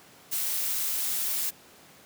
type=noise; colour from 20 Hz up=blue; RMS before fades=-29 dBFS; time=0.31-1.51 s; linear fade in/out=20 ms; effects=pink hiss -53 dBFS RMS until 2.05 s + high-pass 150 Hz 12 dB/octave